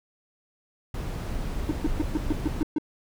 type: noise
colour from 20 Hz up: brown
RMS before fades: -30 dBFS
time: 0.94-2.63 s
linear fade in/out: 5 ms
type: tone bursts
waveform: triangle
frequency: 305.1 Hz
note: D#4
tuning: 34 cents flat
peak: -19 dBFS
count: 8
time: 1.69-2.784 s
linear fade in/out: 2 ms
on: 23 ms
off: 130 ms
effects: none